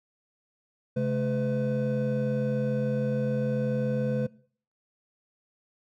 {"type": "tone cluster", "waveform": "triangle", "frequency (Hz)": [134.1, 214.5, 504], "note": ["C3", "A3", "B4"], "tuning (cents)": [43, -44, 35], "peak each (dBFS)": -27, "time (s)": [0.96, 4.27], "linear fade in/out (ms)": 10, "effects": ["noise-tail reverb RT60 0.5 s tail -21 dB re dry"]}